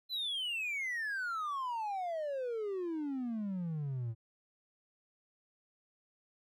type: exponential sweep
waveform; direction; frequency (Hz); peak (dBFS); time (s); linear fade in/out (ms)
triangle; down; 4100 to 109.5; -32; 0.09-4.15; 50
effects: tanh soft clip ceiling -28 dBFS